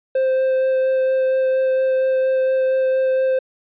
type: tone with vibrato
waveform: triangle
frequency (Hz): 523.3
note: C5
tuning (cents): 0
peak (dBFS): -13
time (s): 0.15-3.39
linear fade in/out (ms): 5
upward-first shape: sine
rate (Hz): 4.3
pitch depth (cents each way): 8
effects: resampled to 8000 Hz